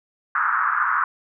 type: band-pass noise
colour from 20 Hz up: white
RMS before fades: -21 dBFS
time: 0.35-1.04 s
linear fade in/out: 2 ms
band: 1100 to 1500 Hz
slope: 48 dB/octave
effects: none